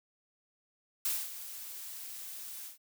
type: noise with ADSR envelope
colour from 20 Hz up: blue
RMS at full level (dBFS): -31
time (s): 1.05-2.78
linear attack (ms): 4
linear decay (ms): 230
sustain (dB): -13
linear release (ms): 130
effects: none